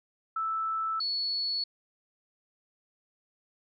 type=tone pair in turn; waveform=sine; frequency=1317 / 4404 Hz; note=E6 / C#8; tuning=-2 / -12 cents; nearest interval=octave + major sixth; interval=2090 cents; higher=second; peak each=-28 dBFS; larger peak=neither; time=0.36-1 / 1-1.64 s; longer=neither; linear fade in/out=5 ms; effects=none